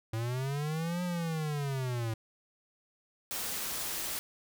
square linear two-way sweep, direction up then down, 109.7 to 180 to 109.7 Hz, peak -32 dBFS, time 0.13-2.14 s, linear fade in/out 5 ms, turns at 1.03 s
white noise, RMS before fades -36 dBFS, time 3.31-4.19 s, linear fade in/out 0 ms
effects none

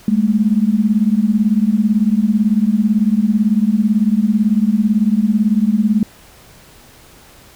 sine beating tone pair, 203.7 / 221.7 Hz, G#3 / A3, -33 / +13 cents, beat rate 18 Hz, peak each -14 dBFS, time 0.08-6.03 s, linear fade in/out 2 ms, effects pink hiss -44 dBFS RMS until 7.55 s

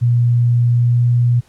sine tone with pitch glide, 120 to 120.9 Hz, B2 to B2, -49 to -36 cents, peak -10 dBFS, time 0.01-1.41 s, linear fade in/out 20 ms, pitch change +13 cents, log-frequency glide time 0.71-1.07 s, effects pink hiss -53 dBFS RMS until 1.48 s + low-pass 11000 Hz 12 dB/octave

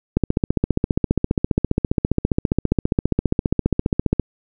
click train, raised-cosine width 3 ms, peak -3 dBFS, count 61, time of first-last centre 0.17-4.197 s, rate 14.9 Hz, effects none

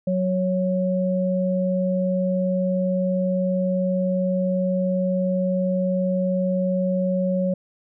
sine tone pair together, 185 / 552.6 Hz, F#3 / C#5, 0 / -6 cents, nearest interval octave + perfect fifth, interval 1894 cents, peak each -21 / -23 dBFS, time 0.07-7.54 s, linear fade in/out 5 ms, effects none

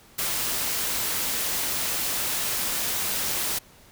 white noise, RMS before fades -27 dBFS, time 0.18-3.59 s, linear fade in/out 10 ms, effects pink hiss -53 dBFS RMS until 3.91 s

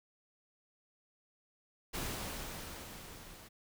pink noise with level ramp, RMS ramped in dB -38 to -54 dBFS, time 1.93-3.49 s, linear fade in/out 20 ms, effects none

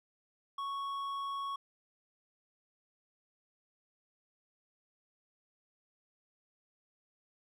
sine tone with hard clipping, 1108.7 Hz, C#6, in tune, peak -37 dBFS, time 0.58-1.56 s, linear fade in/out 5 ms, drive 6 dB, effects none

